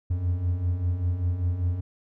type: beating tone pair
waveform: triangle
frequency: 84.9 / 90 Hz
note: F2 / F#2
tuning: -48 / -47 cents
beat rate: 5.1 Hz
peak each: -29 / -22 dBFS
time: 0.1-1.81 s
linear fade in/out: 10 ms
effects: none